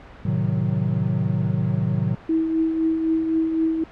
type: chord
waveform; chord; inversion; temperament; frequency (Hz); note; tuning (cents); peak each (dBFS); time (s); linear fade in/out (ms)
triangle; A diminished seventh; none; equal; 110 / 130.81 / 155.56 / 185; A2 / C3 / Eb3 / Gb3; 0 / 0 / 0 / 0; -23; 0.25-2.15; 5
type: tone with tremolo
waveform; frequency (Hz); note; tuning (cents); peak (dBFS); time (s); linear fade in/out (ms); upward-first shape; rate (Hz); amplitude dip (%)
sine; 322.8; E4; -36; -16; 2.29-3.84; 5; triangle; 3.9; 50
effects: pink hiss -43 dBFS RMS until 3.91 s + low-pass 2000 Hz 12 dB/octave